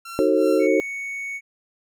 sawtooth tone with tremolo, 1361 Hz, F6, 45 cents flat, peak -29 dBFS, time 0.05-0.67 s, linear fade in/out 5 ms, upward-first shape sine, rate 2.7 Hz, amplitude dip 85%
sine chord, D# diminished seventh, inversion none, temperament just, 311.1 / 373.4 / 448 / 537.6 Hz, D#4 / F#4 / A4 / C5, 0 / +16 / +31 / +47 cents, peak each -21 dBFS, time 0.19-0.8 s, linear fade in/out 0 ms
triangle tone, 2223 Hz, C#7, 4 cents sharp, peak -26 dBFS, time 0.59-1.41 s, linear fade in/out 50 ms
effects none

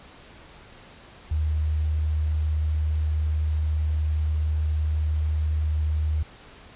sine tone, 76.9 Hz, D#2, 20 cents flat, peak -21 dBFS, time 1.31-6.23 s, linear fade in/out 5 ms, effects pink hiss -48 dBFS RMS until 6.75 s + resampled to 8000 Hz

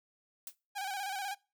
blue noise with exponential decay, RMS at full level -38 dBFS, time 0.47-0.55 s, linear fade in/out 2 ms, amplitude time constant 17 ms
sawtooth tone with vibrato, 787 Hz, G5, 7 cents sharp, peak -32 dBFS, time 0.75-1.35 s, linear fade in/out 20 ms, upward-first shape square, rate 16 Hz, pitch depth 55 cents each way
effects noise-tail reverb RT60 0.3 s tail -23 dB re dry

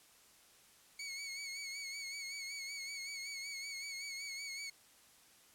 20% pulse tone with vibrato, 2217 Hz, C#7, in tune, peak -37 dBFS, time 0.99-4.7 s, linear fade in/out 5 ms, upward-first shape sine, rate 5.3 Hz, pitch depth 50 cents each way, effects white hiss -64 dBFS RMS until 5.54 s + low-pass 12000 Hz 12 dB/octave

